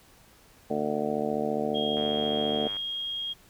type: harmonic tone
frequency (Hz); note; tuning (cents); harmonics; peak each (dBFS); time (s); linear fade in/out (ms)
74.7; D2; +30; 2 / 3 / 4 / 5 / 6 / 7 / 8 / 9 / 10; -42 / -32 / -36 / -38 / -31 / -41 / -33 / -37 / -35; 0.7-2.68; 5
type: tone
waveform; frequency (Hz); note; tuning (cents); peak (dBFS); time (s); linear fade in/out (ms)
sine; 3255; G#7; -36; -30; 1.74-3.34; 20
type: click train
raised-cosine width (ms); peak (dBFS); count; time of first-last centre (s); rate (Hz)
0.5; -29; 80; 1.97-2.767; 99.1
effects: pink hiss -57 dBFS RMS until 3.49 s